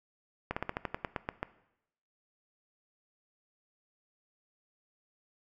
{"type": "slowing click train", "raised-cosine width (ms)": 0.5, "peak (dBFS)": -17, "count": 11, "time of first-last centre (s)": [0.51, 1.43], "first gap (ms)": 55, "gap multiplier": 1.11, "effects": ["noise-tail reverb RT60 0.8 s tail -17 dB re dry"]}